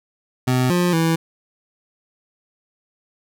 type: tone with pitch steps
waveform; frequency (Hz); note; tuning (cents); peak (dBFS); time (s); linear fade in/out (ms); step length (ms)
25% pulse; 127.3 / 177.1 / 163.8; C3 / F3 / E3; -47 / +24 / -11; -12; 0.47-1.16; 10; 230
effects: none